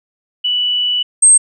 sine tone pair in turn, 2960 / 8372 Hz, F#7 / C9, 0 / 0 cents, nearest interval octave + tritone, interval 1800 cents, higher second, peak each -13 / -4 dBFS, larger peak second, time 0.44-1.03 / 1.22-1.38 s, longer first, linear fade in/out 10 ms, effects none

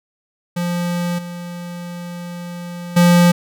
square tone with level steps, 174.61 Hz, F3, in tune, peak -19 / -28 / -9 dBFS, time 0.56-3.32 s, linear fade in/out 10 ms, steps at 1.18 / 2.96 s, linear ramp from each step 10 ms, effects none

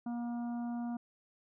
harmonic tone, 238.1 Hz, A#3, 37 cents sharp, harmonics 1 / 3 / 4 / 5 / 6, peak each -35 / -46 / -54 / -58 / -59 dBFS, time 0.06-0.97 s, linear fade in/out 5 ms, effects none

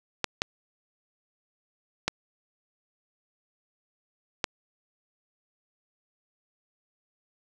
clicks, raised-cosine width 0.2 ms, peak -7 dBFS, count 4, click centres 0.243 / 0.419 / 2.08 / 4.442 s, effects none

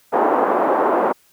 white band-pass noise, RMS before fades -17 dBFS, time 0.12-1.13 s, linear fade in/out 20 ms, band 290 to 1000 Hz, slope 24 dB/octave, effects white hiss -56 dBFS RMS until 1.32 s

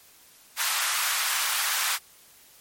pink high-pass noise, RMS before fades -26 dBFS, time 0.56-1.99 s, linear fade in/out 50 ms, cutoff 1000 Hz, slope 24 dB/octave, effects white hiss -54 dBFS RMS until 2.6 s + MP3 64 kbps

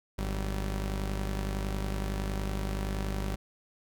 sawtooth tone pair together, 50.76 / 191.9 Hz, G#1 / G3, -39 / -37 cents, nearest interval octave + major seventh, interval 2302 cents, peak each -27 / -34 dBFS, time 0.18-3.36 s, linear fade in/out 10 ms, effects none

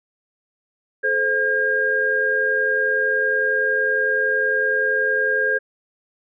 sine tone cluster, 432.2 / 523 / 1615 Hz, A4 / C5 / G#6, -31 / -1 / -49 cents, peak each -25 / -25 / -18 dBFS, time 1.03-5.59 s, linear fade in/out 20 ms, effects none

